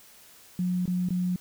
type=tone with dropouts; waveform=sine; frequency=180.4 Hz; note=F#3; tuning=44 cents flat; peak=-24 dBFS; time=0.59-1.36 s; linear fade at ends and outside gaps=2 ms; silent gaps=0.857-0.877 / 1.088-1.105 s; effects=white hiss -53 dBFS RMS until 1.4 s